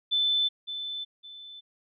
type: tone with echo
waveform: sine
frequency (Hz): 3520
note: A7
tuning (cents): 0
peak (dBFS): -22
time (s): 0.11-0.49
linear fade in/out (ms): 20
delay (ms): 560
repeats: 2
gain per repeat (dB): -10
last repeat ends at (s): 1.61
effects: none